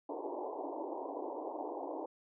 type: band-pass noise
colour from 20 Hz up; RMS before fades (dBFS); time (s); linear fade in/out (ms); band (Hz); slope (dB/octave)
pink; -41; 0.09-2.06; 5; 280 to 1000; 96
effects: none